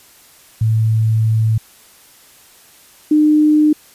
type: tone pair in turn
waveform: sine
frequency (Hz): 110.9 / 303.3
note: A2 / D#4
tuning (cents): +14 / -44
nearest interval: octave + perfect fourth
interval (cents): 1742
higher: second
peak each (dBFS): -11 / -8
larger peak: second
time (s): 0.61-1.58 / 3.11-3.73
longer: first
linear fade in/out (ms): 5
effects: white hiss -46 dBFS RMS until 3.94 s + resampled to 32000 Hz